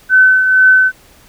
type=tone with tremolo; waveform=sine; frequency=1519 Hz; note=F#6; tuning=45 cents sharp; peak=-3 dBFS; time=0.09-0.92 s; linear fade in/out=50 ms; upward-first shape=triangle; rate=2.1 Hz; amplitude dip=55%; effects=pink hiss -45 dBFS RMS until 1.28 s